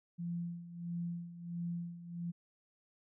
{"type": "tone with tremolo", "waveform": "sine", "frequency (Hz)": 171.8, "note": "F3", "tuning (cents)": -28, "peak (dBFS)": -35, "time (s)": [0.18, 2.32], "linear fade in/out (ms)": 20, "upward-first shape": "sine", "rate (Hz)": 1.5, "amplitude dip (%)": 75, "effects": []}